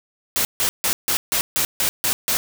white noise bursts, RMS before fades -20 dBFS, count 9, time 0.36-2.37 s, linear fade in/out 0 ms, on 90 ms, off 150 ms, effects none

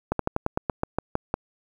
slowing click train, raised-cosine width 1 ms, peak -9 dBFS, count 11, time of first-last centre 0.12-1.341 s, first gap 73 ms, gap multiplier 1.11, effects 8-bit

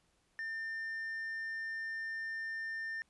sine tone with tanh clipping, 1800 Hz, A6, 39 cents sharp, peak -38 dBFS, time 0.39-3.02 s, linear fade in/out 0 ms, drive 3 dB, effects pink hiss -74 dBFS RMS until 3.09 s + resampled to 24000 Hz

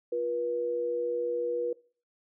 sine tone pair together, 349.2 / 483 Hz, F4 / B4, 0 / -39 cents, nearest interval tritone, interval 561 cents, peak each -36 / -28 dBFS, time 0.12-1.73 s, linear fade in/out 5 ms, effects noise-tail reverb RT60 0.4 s tail -21 dB re dry

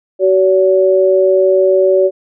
sine tone pair together, 377.8 / 569 Hz, F#4 / C#5, +36 / +45 cents, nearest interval perfect fifth, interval 709 cents, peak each -10 dBFS, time 0.19-2.11 s, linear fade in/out 50 ms, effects none

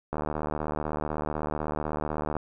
click train, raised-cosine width 1 ms, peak -16 dBFS, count 171, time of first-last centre 0.13-2.367 s, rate 76 Hz, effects none

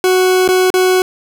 40% pulse tone with dropouts, 370 Hz, F#4, in tune, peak -8 dBFS, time 0.04-1.02 s, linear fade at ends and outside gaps 1 ms, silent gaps 0.478-0.488 / 0.703-0.74 s, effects none

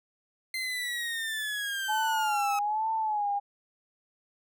30% pulse linear sweep, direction down, 2081 to 1276 Hz, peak -28 dBFS, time 0.54-2.59 s, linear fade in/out 2 ms
sine tone with vibrato, 848 Hz, G#5, 36 cents sharp, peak -26 dBFS, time 1.88-3.4 s, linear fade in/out 20 ms, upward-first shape sine, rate 1.2 Hz, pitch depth 84 cents each way
effects none

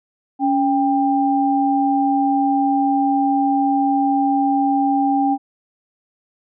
sine tone pair together, 279.3 / 793 Hz, C#4 / G5, +13 / +20 cents, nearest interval octave + tritone, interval 1807 cents, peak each -17 dBFS, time 0.39-5.38 s, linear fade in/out 50 ms, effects none

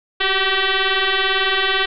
sine tone with frequency modulation, 759 Hz, F#5, 44 cents sharp, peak -15 dBFS, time 0.2-1.86 s, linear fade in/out 10 ms, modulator 384 Hz, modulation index 7.7, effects none

